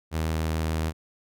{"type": "tone with vibrato", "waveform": "sawtooth", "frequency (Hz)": 79.6, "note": "D#2", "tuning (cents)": 40, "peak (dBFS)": -21, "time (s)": [0.11, 0.93], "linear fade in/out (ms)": 50, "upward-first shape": "sine", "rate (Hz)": 6.9, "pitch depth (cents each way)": 8, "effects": []}